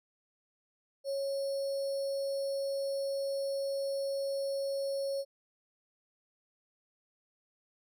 sine tone with sample-and-hold, 551 Hz, C#5, 11 cents flat, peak -31 dBFS, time 1.04-5.25 s, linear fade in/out 50 ms, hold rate 4900 Hz, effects resampled to 32000 Hz

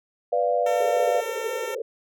sine chord, B diminished, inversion none, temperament equal, 493.9 / 587.3 / 698.5 Hz, B4 / D5 / F5, 0 / 0 / 0 cents, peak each -24 dBFS, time 0.32-1.21 s, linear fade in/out 10 ms
10% pulse tone, 452.2 Hz, A4, 47 cents sharp, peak -23 dBFS, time 0.66-1.75 s, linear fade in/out 5 ms
pink band-pass noise, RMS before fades -31 dBFS, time 0.8-1.82 s, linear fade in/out 5 ms, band 410 to 540 Hz, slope 96 dB/octave
effects none

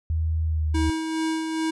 sine tone with pitch glide, 80 to 77.19 Hz, D#2 to D#2, +49 to -13 cents, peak -21 dBFS, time 0.1-0.9 s, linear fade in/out 0 ms, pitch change -62 cents, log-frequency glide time 0.45-0.69 s
square tone with tremolo, 320 Hz, D#4, 49 cents sharp, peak -23 dBFS, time 0.74-1.71 s, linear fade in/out 10 ms, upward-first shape sine, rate 2.4 Hz, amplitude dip 40%
effects resampled to 24000 Hz

